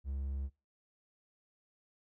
triangle tone, 68.5 Hz, C#2, 20 cents flat, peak -33 dBFS, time 0.04-0.5 s, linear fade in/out 50 ms, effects noise-tail reverb RT60 0.4 s tail -26 dB re dry

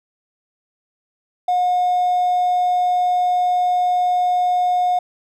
triangle tone with hard clipping, 721 Hz, F#5, 45 cents flat, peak -15 dBFS, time 1.48-4.99 s, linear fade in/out 5 ms, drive 4 dB, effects none

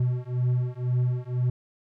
triangle beating tone pair, 123.47 / 125.47 Hz, B2 / B2, 0 / +28 cents, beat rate 2 Hz, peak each -24 dBFS, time 0-1.5 s, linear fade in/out 5 ms, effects none

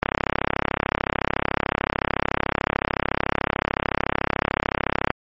click train, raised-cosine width 0.5 ms, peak -3 dBFS, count 172, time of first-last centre 0.03-5.104 s, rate 33.7 Hz, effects MP3 32 kbps

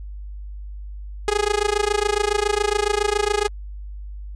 sawtooth tone with amplitude modulation, 415.3 Hz, G#4, in tune, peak -11 dBFS, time 1.28-3.48 s, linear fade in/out 0 ms, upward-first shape sine, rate 27.2 Hz, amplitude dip 95%, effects added 50 Hz sine -31 dBFS peak until 4.35 s + resampled to 22050 Hz

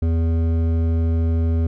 sine tone with hard clipping, 82.41 Hz, E2, in tune, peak -18 dBFS, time 0.02-1.67 s, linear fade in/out 5 ms, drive 11 dB, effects none

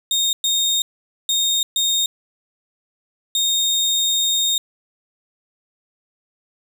30% pulse tone bursts at uneven times, 3692 Hz, A#7, 17 cents flat, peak -14 dBFS, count 5, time 0.11-0.33 / 0.44-0.82 / 1.29-1.63 / 1.76-2.06 / 3.35-4.58 s, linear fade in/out 2 ms, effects none

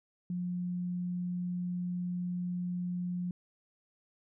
sine tone, 178.1 Hz, F3, 34 cents sharp, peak -32 dBFS, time 0.3-3.31 s, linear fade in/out 2 ms, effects none

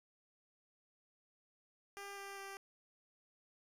10% pulse tone with pitch steps, 399.5 / 396.1 / 392.6 Hz, G4 / G4 / G4, +33 / +18 / +3 cents, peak -38 dBFS, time 1.97-2.57 s, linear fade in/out 0 ms, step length 200 ms, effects resampled to 32000 Hz + 11-bit

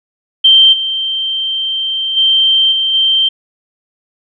sine tone with level steps, 3136 Hz, G7, in tune, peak -3 / -14 / -7 / -11 / -8 dBFS, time 0.44-3.29 s, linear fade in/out 10 ms, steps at 0.72 / 2.16 / 2.71 / 2.93 s, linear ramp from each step 20 ms, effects none

